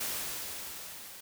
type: noise with level ramp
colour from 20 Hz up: white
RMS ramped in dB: -34 to -48 dBFS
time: 0-1.21 s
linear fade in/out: 10 ms
effects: none